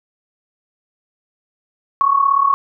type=tone with amplitude modulation; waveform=sine; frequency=1108.7 Hz; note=C#6; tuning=in tune; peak=-8 dBFS; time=2.01-2.54 s; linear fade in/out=0 ms; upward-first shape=sine; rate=36.7 Hz; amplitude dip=75%; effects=none